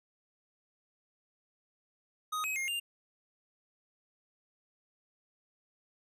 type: tone with pitch steps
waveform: square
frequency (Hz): 1250 / 2542 / 2132 / 2799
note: D#6 / D#7 / C7 / F7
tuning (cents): +8 / +36 / +32 / +3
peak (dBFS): -33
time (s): 2.32-2.8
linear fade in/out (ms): 10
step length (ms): 120
effects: resampled to 32000 Hz